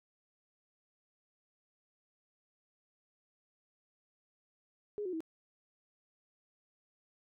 sine tone with pitch steps, 415.3 / 365.7 / 322.1 Hz, G#4 / F#4 / E4, 0 / -20 / -40 cents, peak -35 dBFS, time 4.98-5.205 s, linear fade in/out 0 ms, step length 75 ms, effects none

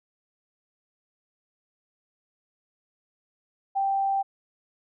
sine tone, 784 Hz, G5, in tune, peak -22 dBFS, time 3.75-4.23 s, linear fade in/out 20 ms, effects none

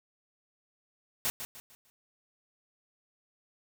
white noise with echo, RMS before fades -30 dBFS, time 1.25-1.3 s, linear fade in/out 0 ms, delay 150 ms, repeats 4, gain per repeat -9 dB, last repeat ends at 1.9 s, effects none

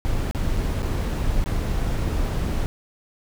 brown noise with dropouts, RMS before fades -23 dBFS, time 0.05-2.66 s, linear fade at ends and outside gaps 0 ms, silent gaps 0.311-0.348 / 0.566-0.572 / 0.822-0.83 / 1.441-1.46 s, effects none

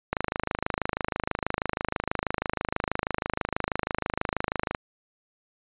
click train, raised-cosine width 0.5 ms, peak -10 dBFS, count 122, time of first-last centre 0.13-4.748 s, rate 26.2 Hz, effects resampled to 8000 Hz

